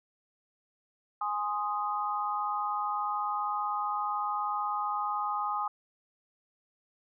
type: chord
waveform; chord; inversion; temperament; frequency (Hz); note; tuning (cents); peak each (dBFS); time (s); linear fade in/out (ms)
sine; Ab major; none; equal; 830.6 / 1046.5 / 1244.5; Ab5 / C6 / Eb6; 0 / 0 / 0; -33 / -36 / -32; 1.21-5.68; 5
effects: none